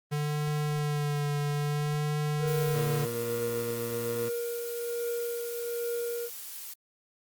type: tone with vibrato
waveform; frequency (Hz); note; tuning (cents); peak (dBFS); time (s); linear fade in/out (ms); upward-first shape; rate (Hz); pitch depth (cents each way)
square; 147.6; D3; +9; -28; 0.11-3.06; 20; sine; 0.6; 23
type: tone with tremolo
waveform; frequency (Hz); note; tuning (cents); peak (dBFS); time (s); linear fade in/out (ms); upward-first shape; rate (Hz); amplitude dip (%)
triangle; 472.6; A#4; +24; -27; 2.39-6.3; 50; triangle; 1.2; 45
type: noise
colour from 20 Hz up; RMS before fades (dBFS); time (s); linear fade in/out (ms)
blue; -41; 2.47-6.74; 10
type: tone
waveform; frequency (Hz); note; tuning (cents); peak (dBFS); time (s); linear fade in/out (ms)
15% pulse; 116.2; A#2; -5; -29; 2.74-4.3; 20
effects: Opus 32 kbps